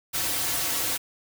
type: noise with comb filter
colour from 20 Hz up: white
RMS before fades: -27 dBFS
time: 0.13-0.98 s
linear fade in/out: 20 ms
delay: 4.9 ms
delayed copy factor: -0.85
effects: none